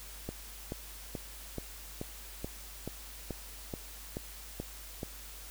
click train, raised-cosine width 2 ms, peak -23 dBFS, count 12, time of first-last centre 0.29-5.031 s, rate 2.32 Hz, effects added 50 Hz sine -49 dBFS peak until 5.5 s + white hiss -49 dBFS RMS until 5.5 s

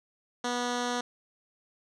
10% pulse tone with low-pass filter, 244.1 Hz, B3, 20 cents flat, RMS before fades -31 dBFS, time 0.44-1.01 s, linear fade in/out 5 ms, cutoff 6100 Hz, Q 1.5, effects none

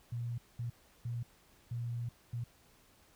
sine tone bursts at uneven times, 118.9 Hz, A#2, 35 cents sharp, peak -35 dBFS, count 5, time 0.12-0.38 / 0.59-0.7 / 1.05-1.23 / 1.71-2.09 / 2.33-2.44 s, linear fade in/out 5 ms, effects pink hiss -65 dBFS RMS until 3.15 s

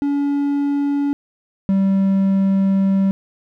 triangle tone pair in turn, 284.2 / 194.06 Hz, C#4 / G3, +43 / -17 cents, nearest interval perfect fifth, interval 660 cents, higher first, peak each -14 / -11 dBFS, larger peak second, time 0.02-1.13 / 1.69-3.11 s, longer second, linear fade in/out 0 ms, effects none

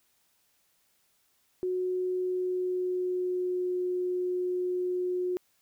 sine tone with pitch glide, 366.5 to 361.9 Hz, F#4 to F#4, -16 to -38 cents, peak -27 dBFS, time 1.63-5.37 s, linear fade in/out 0 ms, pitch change -22 cents, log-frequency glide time 2.17-3.79 s, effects white hiss -70 dBFS RMS until 5.61 s

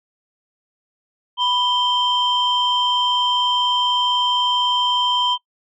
sine tone pair together, 987.8 / 3136 Hz, B5 / G7, 0 / 0 cents, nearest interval octave + minor sixth, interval 2000 cents, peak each -18 / -17 dBFS, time 1.37-5.38 s, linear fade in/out 50 ms, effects noise-tail reverb RT60 0.1 s tail -23 dB re dry + tanh soft clip ceiling -10 dBFS

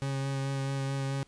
40% pulse tone with vibrato, 136.5 Hz, C#3, 26 cents flat, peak -29 dBFS, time 0.02-1.23 s, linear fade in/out 0 ms, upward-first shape sine, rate 4.6 Hz, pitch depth 13 cents each way, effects pink hiss -63 dBFS RMS until 1.27 s + resampled to 22050 Hz

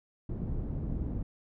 pink low-pass noise, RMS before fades -34 dBFS, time 0.29-1.23 s, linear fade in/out 5 ms, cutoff 250 Hz, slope 12 dB/octave, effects none

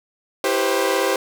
sawtooth chord, C major seventh, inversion first, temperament equal with one note detuned, 329.6 / 392 / 493.9 / 530.2 Hz, E4 / G4 / B4 / C5, 0 / 0 / 0 / +23 cents, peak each -23 / -18 / -21 / -18 dBFS, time 0.44-1.16 s, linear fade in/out 2 ms, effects none

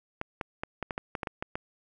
clicks, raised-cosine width 0.5 ms, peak -17 dBFS, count 11, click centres 0.214 / 0.412 / 0.635 / 0.827 / 0.908 / 0.979 / 1.152 / 1.232 / 1.272 / 1.425 / 1.555 s, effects none

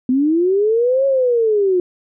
sine linear two-way sweep, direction up then down, 246.9 to 552 to 352.7 Hz, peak -12 dBFS, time 0.09-1.8 s, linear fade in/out 2 ms, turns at 1.06 s, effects none

